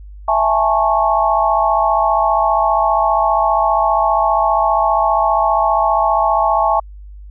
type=chord; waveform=sine; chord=A major seventh; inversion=second; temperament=just; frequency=660 / 825 / 880 / 1100 Hz; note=E5 / G#5 / A5 / C#6; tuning=+2 / -12 / 0 / -14 cents; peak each=-17 dBFS; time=0.28-6.8 s; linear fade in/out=5 ms; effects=added 50 Hz sine -32 dBFS peak until 7.3 s